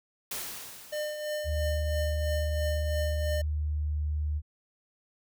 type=noise with exponential decay; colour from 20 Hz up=white; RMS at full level=-34 dBFS; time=0.31-1.79 s; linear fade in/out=5 ms; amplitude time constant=320 ms
type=tone with tremolo; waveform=square; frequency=603 Hz; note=D5; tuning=46 cents sharp; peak=-30 dBFS; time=0.92-3.42 s; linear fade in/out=10 ms; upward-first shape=triangle; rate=3 Hz; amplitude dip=55%
type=tone with pitch glide; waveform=sine; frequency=76.2 to 75.15 Hz; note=D#2 to D2; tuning=-36 to +40 cents; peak=-27 dBFS; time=1.44-4.42 s; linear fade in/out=50 ms; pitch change=-24 cents; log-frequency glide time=3.24-3.71 s
effects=none